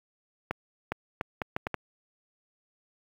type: accelerating click train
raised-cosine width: 0.5 ms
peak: -14 dBFS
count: 7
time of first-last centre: 0.51-1.743 s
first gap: 410 ms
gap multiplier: 0.71
effects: high-pass 60 Hz 12 dB/octave + 8-bit